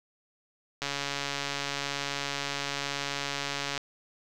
click train, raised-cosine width 0.2 ms, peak -14 dBFS, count 418, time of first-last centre 0.82-3.777 s, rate 141 Hz, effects none

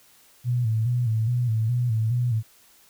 sine tone with vibrato, 116.54 Hz, A#2, in tune, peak -20 dBFS, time 0.44-2.43 s, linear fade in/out 50 ms, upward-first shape square, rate 2.4 Hz, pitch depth 86 cents each way, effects white hiss -56 dBFS RMS until 2.89 s

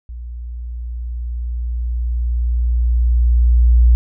sine tone with level ramp, 59.5 Hz, A#1, 36 cents sharp, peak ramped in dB -27 to -6 dBFS, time 0.09-3.95 s, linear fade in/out 0 ms, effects none

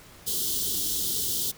white band-stop noise, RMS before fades -28 dBFS, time 0.26-1.52 s, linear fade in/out 20 ms, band 460 to 3000 Hz, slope 96 dB/octave, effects pink hiss -50 dBFS RMS until 1.57 s

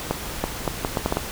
accelerating click train, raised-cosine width 1 ms, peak -7 dBFS, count 8, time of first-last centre 0.11-1.17 s, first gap 330 ms, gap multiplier 0.72, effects pink hiss -32 dBFS RMS until 1.31 s

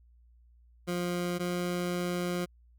20% pulse tone pair in turn, 176.3 / 177.09 Hz, F3 / F3, +17 / +24 cents, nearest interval unison, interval 7 cents, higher second, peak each -25 dBFS, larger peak neither, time 0.87-1.39 / 1.39-2.46 s, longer second, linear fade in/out 20 ms, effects added 59 Hz sine -57 dBFS peak until 2.78 s

